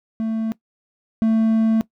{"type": "tone pair in turn", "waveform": "triangle", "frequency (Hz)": [222.6, 222.6], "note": ["A3", "A3"], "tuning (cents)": [20, 20], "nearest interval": "unison", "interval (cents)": 0, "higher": "neither", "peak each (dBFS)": [-18, -12], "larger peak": "second", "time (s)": [[0.2, 0.52], [1.22, 1.81]], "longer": "second", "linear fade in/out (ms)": 0, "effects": ["noise-tail reverb RT60 0.1 s tail -19 dB re dry"]}